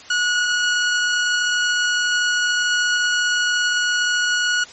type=tone; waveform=sawtooth; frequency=1457 Hz; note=F#6; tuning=27 cents flat; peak=-13 dBFS; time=0.1-4.64 s; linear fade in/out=5 ms; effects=white hiss -41 dBFS RMS until 4.72 s + MP3 32 kbps